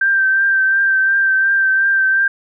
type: tone with vibrato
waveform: sine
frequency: 1568 Hz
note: G6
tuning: in tune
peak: -11 dBFS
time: 0.01-2.28 s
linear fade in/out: 5 ms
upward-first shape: triangle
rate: 2.8 Hz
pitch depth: 28 cents each way
effects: none